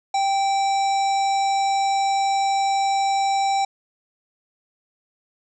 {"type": "harmonic tone with a mistuned harmonic", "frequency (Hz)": 786, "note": "G5", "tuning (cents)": 4, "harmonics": [1, 3, 5, 7, 9, 10], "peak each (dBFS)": [-18, -33, -33, -36, -38, -43], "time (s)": [0.14, 3.65], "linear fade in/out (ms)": 5, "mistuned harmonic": 3, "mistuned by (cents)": -29, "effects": []}